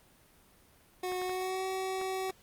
25% pulse tone with pitch glide, 365.9 to 378.6 Hz, F#4 to F#4, -19 to +40 cents, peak -29 dBFS, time 1.03-2.31 s, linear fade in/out 5 ms, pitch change +59 cents, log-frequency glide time 1.21-1.64 s
clicks, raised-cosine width 0.5 ms, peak -29 dBFS, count 5, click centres 1.12 / 1.217 / 1.295 / 2.014 / 2.296 s
effects pink hiss -62 dBFS RMS until 2.42 s + Opus 32 kbps

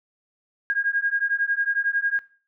sine beating tone pair, 1623 / 1634 Hz, G#6 / G#6, -40 / -29 cents, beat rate 11 Hz, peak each -24 dBFS, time 0.7-2.19 s, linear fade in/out 0 ms, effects noise-tail reverb RT60 0.4 s tail -18 dB re dry

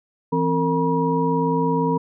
sine tone cluster, 165.6 / 263 / 456.5 / 962 Hz, E3 / C4 / A#4 / B5, +8 / +9 / -36 / -46 cents, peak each -23 dBFS, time 0.32-1.98 s, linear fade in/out 10 ms, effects none

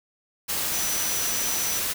sine tone in noise, 5930 Hz, F#8, 3 cents sharp, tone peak -29 dBFS, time 0.72-1.8 s, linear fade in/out 20 ms, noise white, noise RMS -27 dBFS, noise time 0.48-1.94 s, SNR -5 dB, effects none

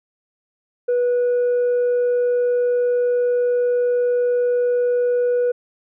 sine tone with tanh clipping, 488.7 Hz, B4, 18 cents flat, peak -16 dBFS, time 0.88-5.52 s, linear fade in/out 10 ms, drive 1 dB, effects none

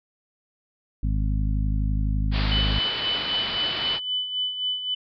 harmonic tone, 51.91 Hz, G#1, in tune, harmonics 1 / 2 / 3 / 4 / 5, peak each -22 / -28 / -32 / -34 / -36 dBFS, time 1.03-2.79 s, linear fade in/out 5 ms
white low-pass noise, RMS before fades -31 dBFS, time 2.31-4 s, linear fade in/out 50 ms, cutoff 4700 Hz, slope 96 dB/octave
sine tone with tremolo, 3000 Hz, F#7, 23 cents sharp, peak -22 dBFS, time 2.51-4.95 s, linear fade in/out 10 ms, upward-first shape sine, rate 3.8 Hz, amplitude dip 60%
effects none

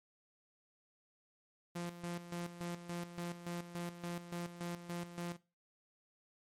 sawtooth tone with tremolo, 173.3 Hz, F3, 13 cents flat, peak -35 dBFS, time 1.75-5.37 s, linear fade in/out 10 ms, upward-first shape square, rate 3.5 Hz, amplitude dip 70%, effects noise-tail reverb RT60 0.3 s tail -19 dB re dry + MP3 64 kbps

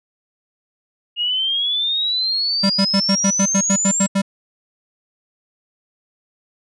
sine exponential sweep, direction up, 2842 to 7670 Hz, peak -17 dBFS, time 1.16-4.08 s, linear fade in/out 50 ms
square tone bursts, 196 Hz, G3, in tune, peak -15 dBFS, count 11, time 2.63-4.219 s, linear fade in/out 10 ms, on 69 ms, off 83 ms
effects resampled to 24000 Hz

